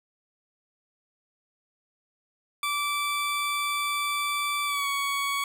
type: tone with pitch glide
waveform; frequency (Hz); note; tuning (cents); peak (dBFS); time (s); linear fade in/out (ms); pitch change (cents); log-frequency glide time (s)
20% pulse; 1163 to 1120.1; D6 to C#6; -17 to +18; -21; 2.63-5.44; 2; -65; 4.66-4.87
effects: none